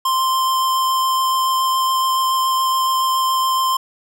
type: tone with vibrato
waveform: square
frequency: 1046.5 Hz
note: C6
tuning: in tune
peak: -16 dBFS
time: 0.05-3.77 s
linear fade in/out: 5 ms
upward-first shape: sine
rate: 7.1 Hz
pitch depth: 8 cents each way
effects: none